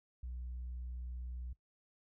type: tone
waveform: sine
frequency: 61.5 Hz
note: B1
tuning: 7 cents flat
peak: -39 dBFS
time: 0.23-1.53 s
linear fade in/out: 5 ms
effects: noise-tail reverb RT60 0.1 s tail -20 dB re dry + tanh soft clip ceiling -38 dBFS